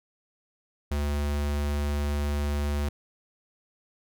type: tone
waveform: square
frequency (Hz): 72.7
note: D2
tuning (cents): -17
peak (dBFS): -26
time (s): 0.91-2.89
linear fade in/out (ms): 5
effects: none